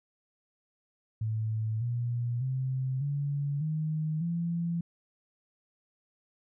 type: tone with pitch steps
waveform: sine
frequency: 110 / 119.96 / 130.81 / 142.65 / 155.56 / 169.64 Hz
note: A2 / B2 / C3 / C#3 / D#3 / E3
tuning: 0 / -50 / 0 / +50 / 0 / +50 cents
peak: -28 dBFS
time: 1.21-4.81 s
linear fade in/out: 5 ms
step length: 600 ms
effects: none